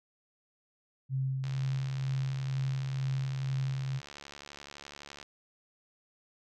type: tone with tremolo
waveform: sine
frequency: 132.9 Hz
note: C3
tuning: 27 cents sharp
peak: -28 dBFS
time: 1.09-4.01 s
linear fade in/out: 50 ms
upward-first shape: sine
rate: 2.1 Hz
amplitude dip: 35%
type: click train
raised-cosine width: 0.2 ms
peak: -28 dBFS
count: 273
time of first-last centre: 1.44-5.228 s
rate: 71.8 Hz
effects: none